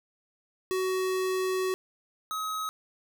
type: tone pair in turn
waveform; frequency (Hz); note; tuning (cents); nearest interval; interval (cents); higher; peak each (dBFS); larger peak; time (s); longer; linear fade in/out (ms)
square; 374.1 / 1272.6; F#4 / D#6; +19 / +39; octave + major sixth; 2120; second; -27 / -31; first; 0.71-1.74 / 2.31-2.69; first; 0
effects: none